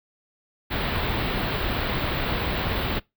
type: band-stop noise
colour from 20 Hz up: pink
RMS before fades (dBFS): -26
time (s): 0.7-3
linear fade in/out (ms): 20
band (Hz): 4200 to 16000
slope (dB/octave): 48
effects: noise-tail reverb RT60 0.2 s tail -23 dB re dry